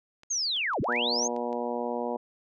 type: clicks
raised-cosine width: 0.2 ms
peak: -33 dBFS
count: 9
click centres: 0.234 / 0.566 / 0.735 / 0.843 / 0.925 / 0.961 / 1.229 / 1.364 / 1.529 s
type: linear two-way sweep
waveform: sine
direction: down then up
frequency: 6645 to 77.3 to 6645 Hz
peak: -26 dBFS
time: 0.3-1.28 s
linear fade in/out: 10 ms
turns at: 0.81 s
type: harmonic tone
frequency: 120.3 Hz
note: B2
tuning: 45 cents flat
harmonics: 2 / 3 / 4 / 5 / 6 / 7 / 8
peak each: -35 / -38 / -33 / -36 / -37 / -39 / -38 dBFS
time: 0.88-2.17 s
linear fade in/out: 10 ms
effects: none